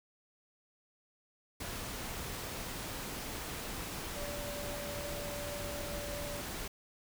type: tone in noise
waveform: sine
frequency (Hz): 580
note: D5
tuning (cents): -22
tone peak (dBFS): -42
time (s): 4.16-6.41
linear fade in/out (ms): 5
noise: pink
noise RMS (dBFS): -41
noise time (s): 1.6-6.68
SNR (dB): -4
effects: none